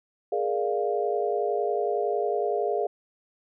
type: chord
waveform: sine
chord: Bb dominant seventh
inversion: third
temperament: equal with one note detuned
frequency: 415.3 / 466.2 / 590 / 698.5 Hz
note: Ab4 / Bb4 / D5 / F5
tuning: 0 / 0 / +8 / 0 cents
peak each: -27 / -30 / -32 / -29 dBFS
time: 0.32-2.87 s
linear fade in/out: 5 ms
effects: none